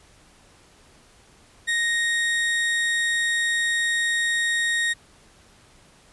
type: tone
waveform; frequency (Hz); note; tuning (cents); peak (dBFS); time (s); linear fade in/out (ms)
35% pulse; 1864.7; A#6; 0; -19; 1.67-4.94; 20
effects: pink hiss -54 dBFS RMS until 6.12 s + resampled to 24000 Hz